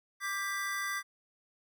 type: chord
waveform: square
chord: G major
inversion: second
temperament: equal with one note detuned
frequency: 1174.7 / 1591.7 / 1975.5 Hz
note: D6 / G6 / B6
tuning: 0 / +26 / 0 cents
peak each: -39 / -39 / -37 dBFS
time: 0.2-1.03 s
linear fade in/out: 50 ms
effects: none